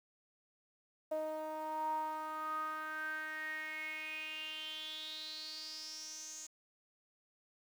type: tone with band-pass filter sweep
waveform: sawtooth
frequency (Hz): 311.1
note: D#4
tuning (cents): 0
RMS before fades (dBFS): -42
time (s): 1.11-6.47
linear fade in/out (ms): 10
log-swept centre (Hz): 660 to 6800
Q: 8.8
effects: 10-bit